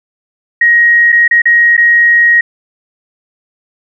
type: tone with dropouts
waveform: sine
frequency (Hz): 1885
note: A#6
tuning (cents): +19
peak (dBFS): -4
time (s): 0.61-2.41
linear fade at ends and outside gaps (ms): 5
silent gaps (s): 1.121-1.125 / 1.279-1.31 / 1.419-1.455 / 1.768-1.777
effects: none